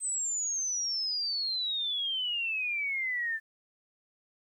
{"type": "exponential sweep", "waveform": "sine", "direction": "down", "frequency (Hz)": [8280, 1760], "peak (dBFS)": -29, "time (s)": [0, 3.4], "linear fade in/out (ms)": 50, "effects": ["11-bit"]}